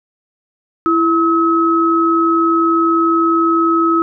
sine tone pair together, 332 / 1283.5 Hz, E4 / E6, +12 / -47 cents, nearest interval octave + major seventh, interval 2341 cents, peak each -13 dBFS, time 0.86-4.02 s, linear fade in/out 0 ms, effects none

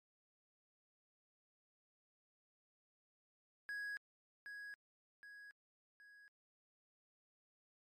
triangle tone with echo, 1661.2 Hz, G#6, in tune, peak -40 dBFS, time 3.69-3.97 s, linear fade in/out 0 ms, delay 770 ms, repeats 3, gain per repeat -6 dB, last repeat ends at 6.28 s, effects MP3 64 kbps

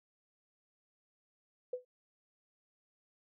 sine tone with exponential decay, 500 Hz, B4, 21 cents sharp, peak -31 dBFS, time 1.73-1.85 s, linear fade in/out 5 ms, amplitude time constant 25 ms, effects none

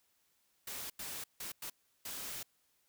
white noise bursts at uneven times, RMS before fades -43 dBFS, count 5, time 0.67-0.9 / 0.99-1.24 / 1.4-1.52 / 1.62-1.7 / 2.05-2.43 s, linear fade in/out 5 ms, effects white hiss -75 dBFS RMS until 2.88 s

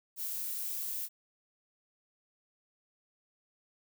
violet noise, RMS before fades -37 dBFS, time 0.16-1.09 s, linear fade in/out 50 ms, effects none

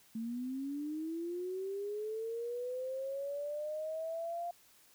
sine linear sweep, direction up, 220.5 to 698.5 Hz, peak -36 dBFS, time 0.15-4.51 s, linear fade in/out 5 ms, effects white hiss -64 dBFS RMS until 4.94 s

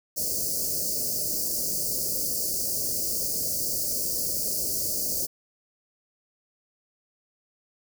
white band-stop noise, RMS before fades -28 dBFS, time 0.16-5.27 s, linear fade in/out 20 ms, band 650 to 4500 Hz, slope 96 dB/octave, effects none

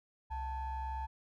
triangle ring-modulated tone, 408.7 Hz, G#4, 28 cents flat, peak -31 dBFS, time 0.3-1.07 s, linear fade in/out 20 ms, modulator 475 Hz, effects none

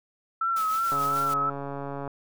sine tone with vibrato, 1318.5 Hz, E6, in tune, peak -23 dBFS, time 0.41-1.5 s, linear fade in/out 5 ms, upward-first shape sine, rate 2.8 Hz, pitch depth 53 cents each way
white noise with tremolo, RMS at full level -39 dBFS, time 0.56-1.34 s, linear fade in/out 5 ms, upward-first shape sine, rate 6.8 Hz, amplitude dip 45%
click train, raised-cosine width 1 ms, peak -21 dBFS, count 163, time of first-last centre 0.92-2.077 s, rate 140 Hz
effects none

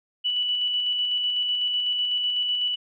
sine tone with tremolo, 2960 Hz, F#7, in tune, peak -21 dBFS, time 0.24-2.76 s, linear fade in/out 20 ms, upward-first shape square, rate 8 Hz, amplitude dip 25%, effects none

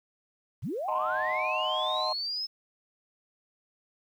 sine linear sweep, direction up, 74.2 to 5240 Hz, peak -30 dBFS, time 0.62-2.47 s, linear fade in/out 20 ms
sine chord, D# diminished seventh, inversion none, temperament equal, 622.3 / 740 / 880 / 1046.5 Hz, D#5 / F#5 / A5 / C6, 0 / 0 / 0 / 0 cents, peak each -32 / -33 / -36 / -31 dBFS, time 0.88-2.13 s, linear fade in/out 5 ms
effects tanh soft clip ceiling -19 dBFS + 10-bit

